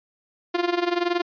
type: tone with amplitude modulation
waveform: sawtooth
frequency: 349.2 Hz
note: F4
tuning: in tune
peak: -14 dBFS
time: 0.54-1.22 s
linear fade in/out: 10 ms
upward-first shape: sine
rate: 21.2 Hz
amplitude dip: 80%
effects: resampled to 11025 Hz